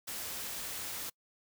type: noise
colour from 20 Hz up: white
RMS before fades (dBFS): -40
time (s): 0.07-1.1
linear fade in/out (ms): 10
effects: noise-tail reverb RT60 0.1 s tail -26 dB re dry